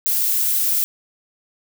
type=noise; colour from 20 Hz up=violet; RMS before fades=-19 dBFS; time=0.06-0.84 s; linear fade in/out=0 ms; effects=none